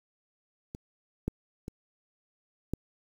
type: clicks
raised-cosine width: 3 ms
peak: -26 / -16 / -25 / -17 dBFS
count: 4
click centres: 0.749 / 1.28 / 1.681 / 2.736 s
effects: 8-bit